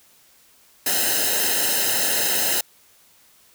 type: noise with comb filter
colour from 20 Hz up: white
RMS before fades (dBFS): -21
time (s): 0.86-2.61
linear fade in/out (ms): 5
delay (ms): 0.87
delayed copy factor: -0.95
effects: white hiss -55 dBFS RMS until 3.54 s